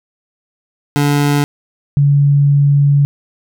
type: tone pair in turn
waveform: 25% pulse / sine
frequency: 144.5 / 142.43 Hz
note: D3 / C#3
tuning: -28 / +47 cents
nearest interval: unison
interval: 25 cents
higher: first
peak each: -7 dBFS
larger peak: neither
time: 0.96-1.44 / 1.97-3.05 s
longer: second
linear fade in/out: 0 ms
effects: none